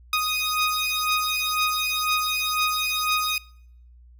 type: beating tone pair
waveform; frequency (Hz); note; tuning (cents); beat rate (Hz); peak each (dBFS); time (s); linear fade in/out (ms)
15% pulse; 1244.5 / 1246.5; D#6 / D#6; 0 / +3; 2; -19; 0.13-3.38; 2
effects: noise-tail reverb RT60 0.7 s tail -24 dB re dry + added 60 Hz sine -47 dBFS peak until 4.19 s